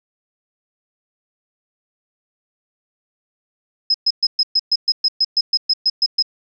sine tone bursts, 5110 Hz, D#8, 45 cents sharp, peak -12 dBFS, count 15, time 3.9-6.225 s, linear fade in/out 5 ms, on 43 ms, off 120 ms, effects none

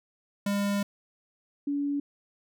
square / sine tone pair in turn, 201.7 / 285.2 Hz, G3 / C#4, +50 / +49 cents, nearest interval tritone, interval 599 cents, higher second, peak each -26 dBFS, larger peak neither, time 0.46-0.83 / 1.67-2 s, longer first, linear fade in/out 5 ms, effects none

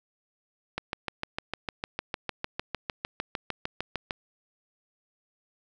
click train, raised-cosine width 0.3 ms, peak -14 dBFS, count 23, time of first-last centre 0.78-4.108 s, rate 6.61 Hz, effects none

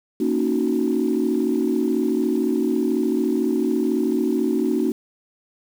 sine chord, D# minor seventh, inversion second, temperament equal, 233.1 / 277.2 / 311.1 / 370 Hz, A#3 / C#4 / D#4 / F#4, 0 / 0 / 0 / 0 cents, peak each -23 dBFS, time 0.2-4.92 s, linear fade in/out 5 ms, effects tanh soft clip ceiling -10 dBFS + 7-bit

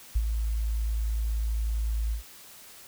sine tone with ADSR envelope, 55 Hz, A1, in tune, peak -19 dBFS, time 0.15-2.23 s, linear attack 11 ms, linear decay 48 ms, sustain -6 dB, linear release 110 ms, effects white hiss -49 dBFS RMS until 2.87 s

